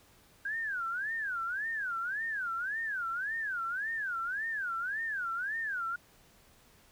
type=tone with vibrato; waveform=sine; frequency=1568 Hz; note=G6; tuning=in tune; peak=-32 dBFS; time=0.45-5.96 s; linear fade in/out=5 ms; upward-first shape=sine; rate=1.8 Hz; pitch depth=270 cents each way; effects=pink hiss -62 dBFS RMS until 6.91 s